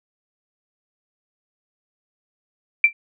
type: tone with exponential decay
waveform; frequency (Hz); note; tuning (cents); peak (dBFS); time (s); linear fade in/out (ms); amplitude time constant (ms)
sine; 2349; D7; 0; -5; 2.84-2.93; 2; 18
effects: none